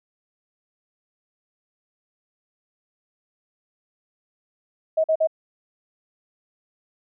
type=tone bursts; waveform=sine; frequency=636 Hz; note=D#5; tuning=38 cents sharp; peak=-16 dBFS; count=3; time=4.97-5.273 s; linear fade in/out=10 ms; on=71 ms; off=45 ms; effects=none